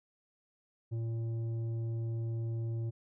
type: tone with tanh clipping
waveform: sine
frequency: 114.5 Hz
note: A#2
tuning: 31 cents flat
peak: -34 dBFS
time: 0.91-2.91 s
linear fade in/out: 20 ms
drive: 8 dB
effects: none